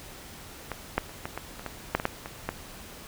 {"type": "clicks", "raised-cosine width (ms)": 0.5, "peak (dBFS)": [-17, -8, -30, -17, -17, -25, -18, -7, -15, -9, -21, -13], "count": 12, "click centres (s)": [0.717, 0.98, 1.094, 1.255, 1.376, 1.595, 1.663, 1.95, 1.999, 2.054, 2.259, 2.49], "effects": ["pink hiss -45 dBFS RMS until 3.07 s"]}